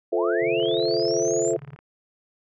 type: chord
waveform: sine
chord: F major seventh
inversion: none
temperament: equal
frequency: 349.2 / 440 / 523.3 / 659.3 Hz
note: F4 / A4 / C5 / E5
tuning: 0 / 0 / 0 / 0 cents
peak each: -25 / -24 / -28 / -27 dBFS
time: 0.12-1.57 s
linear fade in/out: 10 ms
type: linear sweep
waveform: sine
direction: up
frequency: 546 to 7600 Hz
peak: -29 dBFS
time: 0.13-1.54 s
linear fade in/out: 50 ms
type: tone with tremolo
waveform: triangle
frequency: 141 Hz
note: C#3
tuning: 30 cents sharp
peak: -32 dBFS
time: 0.41-1.76 s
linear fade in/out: 20 ms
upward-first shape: sine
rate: 19 Hz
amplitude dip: 100%
type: click train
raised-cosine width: 0.5 ms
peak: -32 dBFS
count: 43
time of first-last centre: 0.6-1.79 s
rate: 35.3 Hz
effects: none